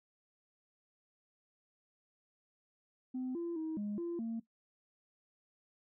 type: tone with pitch steps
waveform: sine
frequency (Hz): 255.9 / 340.7 / 317.8 / 206.8 / 342.2 / 227.8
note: C4 / F4 / D#4 / G#3 / F4 / A#3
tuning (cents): -38 / -43 / +37 / -7 / -35 / -40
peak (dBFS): -34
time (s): 3.14-4.4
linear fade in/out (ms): 10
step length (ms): 210
effects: noise-tail reverb RT60 0.1 s tail -17 dB re dry + tanh soft clip ceiling -33 dBFS